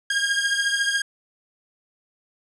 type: beating tone pair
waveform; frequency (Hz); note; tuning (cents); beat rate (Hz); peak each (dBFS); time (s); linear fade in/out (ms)
sawtooth; 1617 / 1631; G#6 / G#6; -47 / -32; 14; -19 / -21; 0.1-1.02; 5
effects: resampled to 22050 Hz